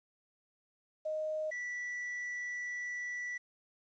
sine / triangle tone pair in turn, 621 / 1960.8 Hz, D#5 / B6, -3 / -13 cents, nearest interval octave + minor sixth, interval 1990 cents, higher second, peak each -33 / -35 dBFS, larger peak first, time 1.05-1.51 / 1.51-3.38 s, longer second, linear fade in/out 10 ms, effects resampled to 16000 Hz + 11-bit

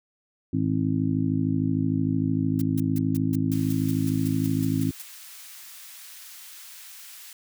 harmonic tone, 53.2 Hz, G#1, 42 cents sharp, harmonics 2 / 3 / 4 / 5 / 6, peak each -28 / -27 / -34 / -25 / -32 dBFS, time 0.53-4.91 s, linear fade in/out 5 ms
blue noise bursts, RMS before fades -38 dBFS, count 14, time 2.59-5.02 s, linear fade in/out 2 ms, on 25 ms, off 160 ms
white high-pass noise, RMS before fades -44 dBFS, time 3.52-7.33 s, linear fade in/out 2 ms, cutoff 1400 Hz, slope 12 dB/octave
effects none

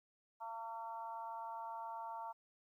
harmonic tone, 227.4 Hz, A#3, 43 cents flat, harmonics 3 / 4 / 5 / 6, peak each -51 / -44 / -53 / -57 dBFS, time 0.4-2.33 s, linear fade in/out 20 ms, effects 13-bit

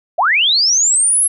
sine linear sweep, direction up, 577 to 11175 Hz, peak -10 dBFS, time 0.18-1.28 s, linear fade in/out 10 ms, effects none

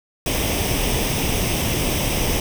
pink noise with comb filter, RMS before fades -21 dBFS, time 0.26-2.4 s, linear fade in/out 2 ms, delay 0.35 ms, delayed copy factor +0.6, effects none

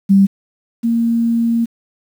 sine tone pair in turn, 196 / 231.7 Hz, G3 / A#3, 0 / -10 cents, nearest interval minor third, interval 290 cents, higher second, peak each -6 / -12 dBFS, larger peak first, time 0.09-0.27 / 0.83-1.66 s, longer second, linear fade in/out 20 ms, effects 7-bit

